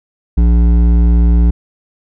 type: tone with hard clipping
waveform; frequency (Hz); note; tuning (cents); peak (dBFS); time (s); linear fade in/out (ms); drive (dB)
triangle; 58.27; A#1; 0; -8; 0.37-1.51; 10; 14
effects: none